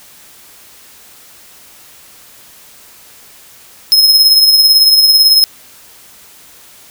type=tone with tremolo; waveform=45% pulse; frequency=5150 Hz; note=E8; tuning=41 cents flat; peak=-3 dBFS; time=3.92-5.44 s; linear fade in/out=0 ms; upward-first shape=triangle; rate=18 Hz; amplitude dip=50%; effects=white hiss -40 dBFS RMS until 6.9 s